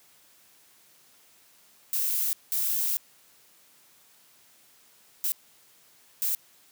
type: noise bursts at uneven times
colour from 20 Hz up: violet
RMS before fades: -27 dBFS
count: 4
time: 1.93-2.33 / 2.52-2.97 / 5.24-5.32 / 6.22-6.35 s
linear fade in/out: 0 ms
effects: white hiss -59 dBFS RMS until 6.71 s + high-pass 100 Hz 12 dB/octave